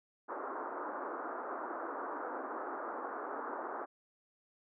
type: band-pass noise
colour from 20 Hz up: white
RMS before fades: -41 dBFS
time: 0.28-3.86 s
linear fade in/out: 20 ms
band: 270 to 1400 Hz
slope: 48 dB/octave
effects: none